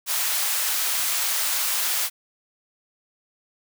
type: high-pass noise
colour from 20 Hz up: white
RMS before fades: -24 dBFS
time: 0.06-2.1 s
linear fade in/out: 50 ms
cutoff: 820 Hz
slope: 12 dB/octave
effects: none